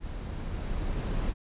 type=noise with level ramp; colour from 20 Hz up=brown; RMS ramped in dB=-37 to -28 dBFS; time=0-1.34 s; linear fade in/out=50 ms; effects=resampled to 8000 Hz